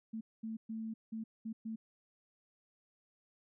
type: tone bursts at uneven times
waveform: sine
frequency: 222.3 Hz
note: A3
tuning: 18 cents sharp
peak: -38 dBFS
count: 6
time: 0.13-0.21 / 0.43-0.57 / 0.69-0.94 / 1.12-1.24 / 1.45-1.53 / 1.65-1.76 s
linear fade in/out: 10 ms
effects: none